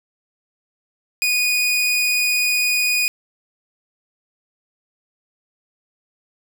sawtooth tone, 2471 Hz, D#7, 13 cents flat, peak -13 dBFS, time 1.22-3.08 s, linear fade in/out 0 ms, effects none

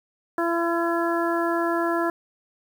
harmonic tone, 338 Hz, E4, 43 cents sharp, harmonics 1 / 2 / 3 / 4 / 5, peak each -24 / -27 / -29 / -30 / -31 dBFS, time 0.38-2.1 s, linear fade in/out 2 ms, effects 8-bit

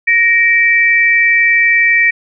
sine tone pair together, 1870 / 2322 Hz, A#6 / D7, +5 / -20 cents, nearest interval major third, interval 375 cents, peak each -10 dBFS, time 0.07-2.11 s, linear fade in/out 10 ms, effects none

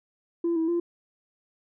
sine tone with pitch steps, 339.1 / 324.6 / 343.5 Hz, E4 / E4 / F4, +49 / -27 / -29 cents, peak -21 dBFS, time 0.44-0.8 s, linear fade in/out 5 ms, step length 120 ms, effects tanh soft clip ceiling -20 dBFS

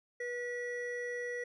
triangle tone pair together, 486.5 / 1938.7 Hz, B4 / B6, -26 / -33 cents, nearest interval 2 octaves, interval 2393 cents, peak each -36 / -38 dBFS, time 0.2-1.44 s, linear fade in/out 5 ms, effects resampled to 22050 Hz

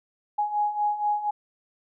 sine beating tone pair, 830.6 / 834.8 Hz, G#5 / G#5, 0 / +9 cents, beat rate 4.2 Hz, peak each -29 / -24 dBFS, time 0.38-1.31 s, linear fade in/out 10 ms, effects none

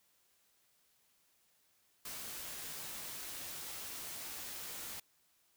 white noise with comb filter, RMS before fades -45 dBFS, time 2.05-5 s, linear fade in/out 5 ms, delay 16 ms, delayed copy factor -0.5, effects white hiss -73 dBFS RMS until 5.56 s

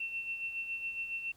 sine tone with tremolo, 2700 Hz, E7, 41 cents sharp, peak -33 dBFS, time 0-1.32 s, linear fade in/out 5 ms, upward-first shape sine, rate 7.2 Hz, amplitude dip 55%, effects pink hiss -65 dBFS RMS until 1.36 s

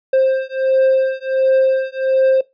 triangle beating tone pair, 527 / 528.4 Hz, C5 / C5, +12 / +17 cents, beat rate 1.4 Hz, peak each -14 dBFS, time 0.13-2.41 s, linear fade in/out 5 ms, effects noise-tail reverb RT60 0.2 s tail -20 dB re dry + resampled to 11025 Hz

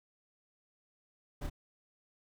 brown noise with echo, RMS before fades -38 dBFS, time 1.41-1.47 s, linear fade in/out 10 ms, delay 29 ms, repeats 1, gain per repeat -2 dB, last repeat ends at 1.499 s, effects none

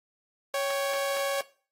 sawtooth tone pair together, 555.6 / 784 Hz, C#5 / G5, +4 / 0 cents, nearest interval tritone, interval 596 cents, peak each -23 / -33 dBFS, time 0.54-1.41 s, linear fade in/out 2 ms, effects noise-tail reverb RT60 0.4 s tail -18 dB re dry + AAC 48 kbps

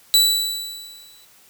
sawtooth tone with exponential decay, 3951 Hz, B7, in tune, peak -7 dBFS, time 0.14-1.25 s, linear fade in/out 0 ms, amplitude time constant 240 ms, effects white hiss -52 dBFS RMS until 1.49 s

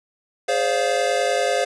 square chord, D half-diminished seventh, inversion second, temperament equal with one note detuned, 415.3 / 523.3 / 573.6 / 698.5 Hz, Ab4 / C5 / D5 / F5, 0 / 0 / -41 / 0 cents, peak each -28 / -23 / -26 / -24 dBFS, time 0.48-1.65 s, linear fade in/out 10 ms, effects resampled to 22050 Hz + 9-bit

